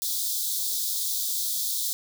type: high-pass noise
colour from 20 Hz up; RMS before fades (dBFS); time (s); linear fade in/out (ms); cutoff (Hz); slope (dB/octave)
white; -28; 0.02-1.93; 0; 3400; 96
effects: none